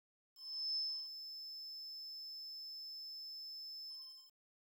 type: tone with ADSR envelope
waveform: sine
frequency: 5250 Hz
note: E8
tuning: 8 cents flat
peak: -35 dBFS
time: 0.35-4.34 s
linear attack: 410 ms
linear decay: 310 ms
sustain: -11 dB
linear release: 440 ms
effects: 11-bit